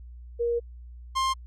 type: tone pair in turn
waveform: sine / 45% pulse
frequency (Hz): 472.1 / 1057.6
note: A#4 / C6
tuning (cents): +22 / +18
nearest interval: octave + major second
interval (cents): 1396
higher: second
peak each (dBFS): -23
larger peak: neither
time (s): 0.39-0.6 / 1.15-1.34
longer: first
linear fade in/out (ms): 20
effects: added 60 Hz sine -41 dBFS peak until 1.46 s + low-pass 8000 Hz 12 dB/octave

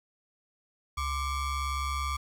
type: ring-modulated tone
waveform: square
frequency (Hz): 556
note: C#5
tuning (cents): +5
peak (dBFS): -27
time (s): 0.97-2.17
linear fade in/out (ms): 10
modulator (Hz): 625
effects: low-pass 11000 Hz 12 dB/octave + 9-bit

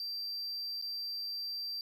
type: tone with dropouts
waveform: triangle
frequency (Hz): 4699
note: D8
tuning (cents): 0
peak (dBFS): -35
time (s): 0-1.81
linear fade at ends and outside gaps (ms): 1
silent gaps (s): 0.815-0.823
effects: none

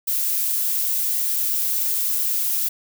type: noise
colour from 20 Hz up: violet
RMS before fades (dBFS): -22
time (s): 0.07-2.69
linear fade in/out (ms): 10
effects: none

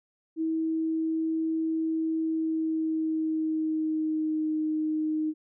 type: tone with pitch glide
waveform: sine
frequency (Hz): 321.5 to 310.5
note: E4 to D#4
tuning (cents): -43 to -3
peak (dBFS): -25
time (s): 0.36-5.34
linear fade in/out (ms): 50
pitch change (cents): -60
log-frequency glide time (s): 2.19-4.57
effects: none

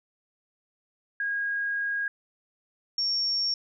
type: tone pair in turn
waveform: sine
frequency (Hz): 1636 / 5503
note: G#6 / F8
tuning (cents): -26 / -26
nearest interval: octave + major sixth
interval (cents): 2100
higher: second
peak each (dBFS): -26 / -24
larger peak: second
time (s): 1.2-2.08 / 2.98-3.54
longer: first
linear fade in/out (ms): 2
effects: none

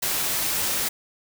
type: noise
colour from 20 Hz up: white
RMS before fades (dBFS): -25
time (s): 0.02-0.89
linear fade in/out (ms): 10
effects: none

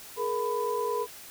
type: tone cluster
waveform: sine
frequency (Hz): 423.1 / 472 / 997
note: G#4 / A#4 / B5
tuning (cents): +32 / +22 / +16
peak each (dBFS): -31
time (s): 0.16-1.07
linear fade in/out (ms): 50
effects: white hiss -46 dBFS RMS until 1.3 s

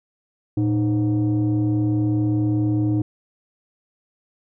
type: tone pair together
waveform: sine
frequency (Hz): 114.4 / 307.9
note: A#2 / D#4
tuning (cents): -32 / -18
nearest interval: octave + perfect fourth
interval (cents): 1714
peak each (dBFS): -18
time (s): 0.57-3.02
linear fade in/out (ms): 5
effects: tanh soft clip ceiling -14 dBFS

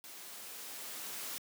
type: noise with level ramp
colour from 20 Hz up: white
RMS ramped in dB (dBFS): -50 to -41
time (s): 0.04-1.38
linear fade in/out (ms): 0
effects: high-pass 200 Hz 12 dB/octave

